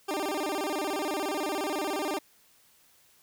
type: tone with vibrato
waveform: 20% pulse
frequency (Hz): 344.7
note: F4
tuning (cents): -23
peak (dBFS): -24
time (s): 0.08-2.19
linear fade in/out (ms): 10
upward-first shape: square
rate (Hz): 17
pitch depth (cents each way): 230
effects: white hiss -62 dBFS RMS until 3.22 s